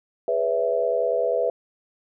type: chord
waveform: sine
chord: C# minor seventh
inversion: second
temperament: equal with one note detuned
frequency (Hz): 415.3 / 493.9 / 564.1 / 659.3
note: G#4 / B4 / C#5 / E5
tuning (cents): 0 / 0 / +30 / 0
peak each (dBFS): -29 / -23 / -29 / -24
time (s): 0.28-1.5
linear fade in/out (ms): 2
effects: none